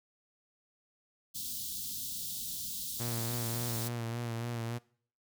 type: band-stop noise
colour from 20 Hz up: white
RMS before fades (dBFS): -39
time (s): 1.34-3.89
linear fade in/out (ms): 20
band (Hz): 270 to 3300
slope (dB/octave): 48
type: tone with vibrato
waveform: sawtooth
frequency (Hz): 117.3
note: A#2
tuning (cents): +11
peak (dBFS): -31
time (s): 2.99-4.79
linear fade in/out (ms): 20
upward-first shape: sine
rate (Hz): 3.5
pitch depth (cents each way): 40
effects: noise-tail reverb RT60 0.5 s tail -21 dB re dry